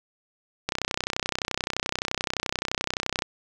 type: click train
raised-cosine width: 0.2 ms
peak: -8 dBFS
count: 81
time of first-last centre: 0.69-3.222 s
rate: 31.6 Hz
effects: none